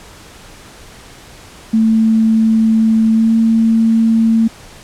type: tone with pitch glide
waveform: sine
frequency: 222.2 to 225.4 Hz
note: A3 to A3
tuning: +17 to +42 cents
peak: -8 dBFS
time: 1.73-4.48 s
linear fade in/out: 10 ms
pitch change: +25 cents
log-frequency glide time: 3.11-3.31 s
effects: pink hiss -38 dBFS RMS until 4.83 s + low-pass 10000 Hz 12 dB/octave